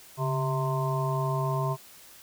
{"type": "harmonic tone with a mistuned harmonic", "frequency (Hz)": 130.81, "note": "C3", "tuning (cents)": 0, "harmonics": [1, 3, 5, 7, 8], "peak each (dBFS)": [-27, -35, -34, -36, -33], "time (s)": [0.17, 1.77], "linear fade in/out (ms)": 50, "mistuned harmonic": 1, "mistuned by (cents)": 100, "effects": ["white hiss -51 dBFS RMS until 2.22 s"]}